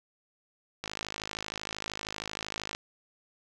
click train, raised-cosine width 0.2 ms, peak -17 dBFS, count 102, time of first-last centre 0.84-2.749 s, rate 52.9 Hz, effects none

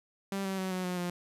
sawtooth tone with pitch steps, 196 / 191.97 / 188.02 / 184.15 / 180.36 / 176.65 Hz, G3 / G3 / F#3 / F#3 / F#3 / F3, 0 / -36 / +28 / -8 / -44 / +20 cents, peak -28 dBFS, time 0.32-1.1 s, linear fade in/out 2 ms, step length 130 ms, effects resampled to 32000 Hz + 10-bit

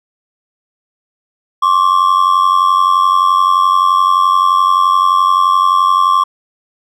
triangle ring-modulated tone, 1108.7 Hz, C#6, in tune, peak -3 dBFS, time 1.62-6.24 s, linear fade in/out 10 ms, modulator 45.8 Hz, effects none

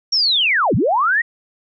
sine linear two-way sweep, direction down then up, 5650 to 87.31 to 1934 Hz, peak -13 dBFS, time 0.12-1.22 s, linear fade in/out 10 ms, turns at 0.75 s, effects none

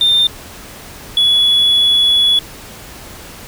triangle tone pair in turn, 3609 / 3394 Hz, A7 / G#7, +43 / +37 cents, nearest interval minor second, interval 106 cents, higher first, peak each -6 dBFS, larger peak neither, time 0.01-0.27 / 1.17-2.39 s, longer second, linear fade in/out 2 ms, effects tanh soft clip ceiling -4 dBFS + pink hiss -34 dBFS RMS until 3.47 s

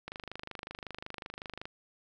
click train, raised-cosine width 0.3 ms, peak -24 dBFS, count 41, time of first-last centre 0.08-1.655 s, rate 25.4 Hz, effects none

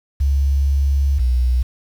sine tone pair in turn, 69.3 / 62.04 Hz, C#2 / B1, 0 / +9 cents, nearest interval major second, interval 191 cents, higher first, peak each -13 dBFS, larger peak neither, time 0.2-1.19 / 1.19-1.63 s, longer first, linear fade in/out 10 ms, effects 7-bit

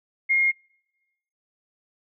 sine tone, 2137 Hz, C7, 36 cents sharp, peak -17 dBFS, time 0.29-0.52 s, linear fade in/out 20 ms, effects noise-tail reverb RT60 1.0 s tail -26 dB re dry

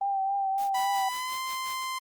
sine tone with vibrato, 784 Hz, G5, in tune, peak -25 dBFS, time 0.01-1.09 s, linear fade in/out 5 ms, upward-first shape triangle, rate 3.6 Hz, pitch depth 39 cents each way
white noise with tremolo, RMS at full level -44 dBFS, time 0.58-1.84 s, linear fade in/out 0 ms, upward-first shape sine, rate 5.6 Hz, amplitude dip 100%
sawtooth tone with pitch glide, 987.8 to 1041.1 Hz, B5 to C6, 0 to -9 cents, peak -27 dBFS, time 0.74-1.99 s, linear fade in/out 10 ms, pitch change +91 cents, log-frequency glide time 1.06-1.39 s
effects Opus 24 kbps

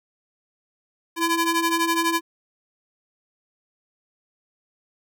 sawtooth ring-modulated tone, 674 Hz, E5, 38 cents sharp, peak -13 dBFS, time 1.16-2.21 s, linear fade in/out 50 ms, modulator 343 Hz, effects none

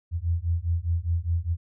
sine beating tone pair, 82.41 / 87.31 Hz, E2 / F2, 0 / 0 cents, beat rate 4.9 Hz, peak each -26 dBFS, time 0.11-1.57 s, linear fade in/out 50 ms, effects none

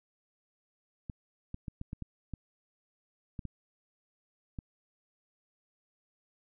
clicks, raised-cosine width 5 ms, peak -26 dBFS, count 10, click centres 1.098 / 1.544 / 1.682 / 1.814 / 1.931 / 2.023 / 2.337 / 3.392 / 3.453 / 4.588 s, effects none

